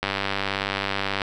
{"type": "click train", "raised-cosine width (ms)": 0.3, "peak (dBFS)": -8, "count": 118, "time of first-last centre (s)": [0.03, 1.218], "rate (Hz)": 98.5, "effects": []}